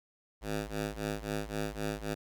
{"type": "ring-modulated tone", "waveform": "10% pulse", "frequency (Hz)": 104.6, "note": "G#2", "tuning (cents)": 13, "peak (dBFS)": -23, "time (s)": [0.41, 2.15], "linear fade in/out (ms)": 20, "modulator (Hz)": 50.4, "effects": []}